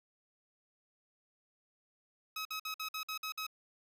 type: tone bursts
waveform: 15% pulse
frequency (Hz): 1276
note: D#6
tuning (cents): +43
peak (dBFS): -31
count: 8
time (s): 2.36-3.467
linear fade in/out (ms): 5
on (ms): 92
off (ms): 53
effects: none